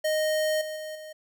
square tone with level steps, 620 Hz, D#5, 6 cents flat, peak -24 / -33 / -35 / -40 dBFS, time 0.04-1.13 s, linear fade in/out 10 ms, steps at 0.61 / 0.76 / 0.95 s, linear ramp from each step 5 ms, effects none

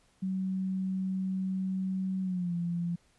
sine tone with pitch glide, 188.8 to 172.13 Hz, F#3 to F3, +35 to -25 cents, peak -29 dBFS, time 0.22-2.96 s, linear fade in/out 10 ms, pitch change -160 cents, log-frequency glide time 2.22-2.54 s, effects pink hiss -67 dBFS RMS until 3.18 s + resampled to 24000 Hz

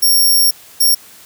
10% pulse tone bursts at uneven times, 5540 Hz, F8, 15 cents flat, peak -3 dBFS, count 2, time 0.02-0.51 / 0.8-0.95 s, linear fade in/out 10 ms, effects white hiss -41 dBFS RMS until 1.25 s + high-pass 60 Hz 12 dB/octave

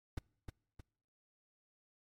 brown noise with echo, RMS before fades -38 dBFS, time 0.17-0.19 s, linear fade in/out 5 ms, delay 310 ms, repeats 2, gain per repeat -6 dB, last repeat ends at 0.81 s, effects noise-tail reverb RT60 0.7 s tail -26 dB re dry + MP3 64 kbps

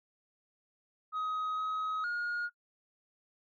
sine tone with pitch steps, 1261 / 1269 / 1432 Hz, D#6 / D#6 / F6, +23 / +34 / +43 cents, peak -29 dBFS, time 1.12-2.5 s, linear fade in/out 50 ms, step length 460 ms, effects noise-tail reverb RT60 0.1 s tail -26 dB re dry + tanh soft clip ceiling -31 dBFS

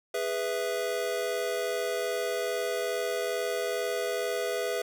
square chord, E major, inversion first, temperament just, 412 / 494.4 / 659.3 Hz, G#4 / B4 / E5, -14 / +2 / 0 cents, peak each -34 / -33 / -34 dBFS, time 0.14-4.82 s, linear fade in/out 5 ms, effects none

